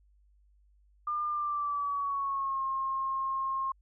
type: tone with pitch glide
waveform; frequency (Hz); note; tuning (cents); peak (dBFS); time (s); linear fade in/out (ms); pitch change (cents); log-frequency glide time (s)
sine; 1202 to 1070.9; D6 to C6; +40 to +40; -29; 1.07-3.72; 5; -200; 1.28-2.63
effects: added 50 Hz sine -61 dBFS peak until 3.81 s